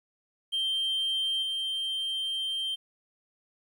triangle tone with level steps, 3148 Hz, G7, 7 cents sharp, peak -24 / -27 dBFS, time 0.52-2.76 s, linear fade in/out 20 ms, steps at 1.42 s, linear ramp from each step 10 ms, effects tanh soft clip ceiling -20 dBFS + 11-bit

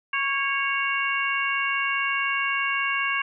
harmonic tone with a mistuned harmonic, 554.4 Hz, C#5, in tune, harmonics 2 / 3 / 4 / 5, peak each -28 / -28 / -28 / -28 dBFS, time 0.13-3.22 s, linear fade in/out 5 ms, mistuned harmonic 3, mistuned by -28 cents, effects none

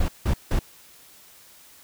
brown noise bursts, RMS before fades -21 dBFS, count 3, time 0-0.592 s, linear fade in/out 5 ms, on 84 ms, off 170 ms, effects white hiss -51 dBFS RMS until 1.83 s

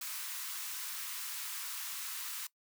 white high-pass noise, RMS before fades -41 dBFS, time 0.01-2.47 s, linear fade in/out 5 ms, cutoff 950 Hz, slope 48 dB/octave, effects noise-tail reverb RT60 0.1 s tail -20 dB re dry

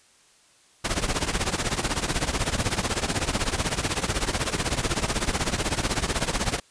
pink noise with tremolo, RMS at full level -22 dBFS, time 0.84-6.6 s, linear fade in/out 10 ms, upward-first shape triangle, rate 16 Hz, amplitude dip 90%, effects white hiss -58 dBFS RMS until 6.7 s + resampled to 22050 Hz

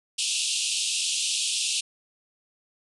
pink band-pass noise, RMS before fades -27 dBFS, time 0.18-1.81 s, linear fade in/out 10 ms, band 2600 to 10000 Hz, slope 96 dB/octave, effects none

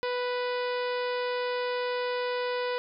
harmonic tone with a mistuned harmonic, 493.9 Hz, B4, in tune, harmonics 1 / 2 / 3 / 4 / 5 / 6 / 7 / 8 / 9 / 10, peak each -29 / -35 / -39 / -41 / -43 / -45 / -46 / -47 / -48 / -49 dBFS, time 0.03-2.78 s, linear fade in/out 0 ms, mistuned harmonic 7, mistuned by +18 cents, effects none

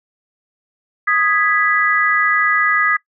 sine chord, G# minor, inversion second, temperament equal, 1244.5 / 1661.2 / 1975.5 Hz, D#6 / G#6 / B6, 0 / 0 / 0 cents, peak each -17 dBFS, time 1.07-2.97 s, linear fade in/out 10 ms, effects noise-tail reverb RT60 0.1 s tail -21 dB re dry

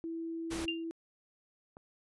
sine tone, 329.6 Hz, E4, in tune, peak -36 dBFS, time 0.04-0.91 s, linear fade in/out 0 ms
pink noise, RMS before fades -40 dBFS, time 0.5-0.66 s, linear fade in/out 20 ms
sine tone with exponential decay, 2794 Hz, F7, in tune, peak -28 dBFS, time 0.68-0.84 s, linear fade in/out 2 ms, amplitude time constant 34 ms
click, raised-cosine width 1 ms, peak -36 dBFS, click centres 1.769 s
effects resampled to 24000 Hz

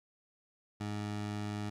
20% pulse tone, 104.2 Hz, G#2, 6 cents sharp, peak -31 dBFS, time 0.8-1.7 s, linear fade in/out 10 ms, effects low-pass 8000 Hz 12 dB/octave + 12-bit

